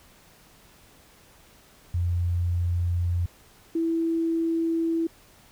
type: tone pair in turn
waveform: sine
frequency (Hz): 87.3 / 329.6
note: F2 / E4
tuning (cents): 0 / 0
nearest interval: octave + major seventh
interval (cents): 2300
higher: second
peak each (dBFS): -22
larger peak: neither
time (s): 1.94-3.26 / 3.75-5.07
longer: neither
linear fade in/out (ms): 5
effects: pink hiss -55 dBFS RMS until 5.51 s